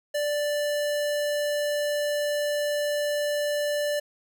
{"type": "tone", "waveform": "square", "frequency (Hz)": 587.3, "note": "D5", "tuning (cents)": 0, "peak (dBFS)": -25, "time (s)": [0.14, 4], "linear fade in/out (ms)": 10, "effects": []}